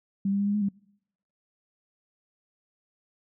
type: tone with pitch steps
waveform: sine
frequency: 196.5 / 199.4 / 201.5 / 203.7 / 209.2 / 198.8 Hz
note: G3 / G3 / G3 / G#3 / G#3 / G3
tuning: +4 / +30 / +48 / -33 / +13 / +25 cents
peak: -23 dBFS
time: 0.25-0.688 s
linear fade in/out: 5 ms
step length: 73 ms
effects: noise-tail reverb RT60 0.8 s tail -25 dB re dry